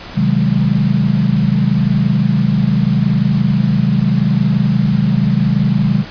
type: chord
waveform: sine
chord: Ab dominant seventh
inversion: first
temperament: just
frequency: 129.78 / 155.74 / 186.89 / 207.7 Hz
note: C3 / Eb3 / Gb3 / Ab3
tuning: -14 / +2 / +18 / 0 cents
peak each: -16 dBFS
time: 0.14-6.05 s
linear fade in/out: 50 ms
effects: pink hiss -31 dBFS RMS until 6.1 s + resampled to 11025 Hz